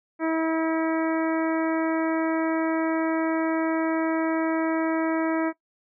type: harmonic tone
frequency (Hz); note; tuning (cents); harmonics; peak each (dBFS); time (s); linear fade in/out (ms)
322.7; E4; -37; 1 / 2 / 3 / 4 / 5 / 6 / 7; -23 / -29 / -33 / -35 / -37 / -39 / -40; 0.19-5.53; 50
effects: noise-tail reverb RT60 0.1 s tail -18 dB re dry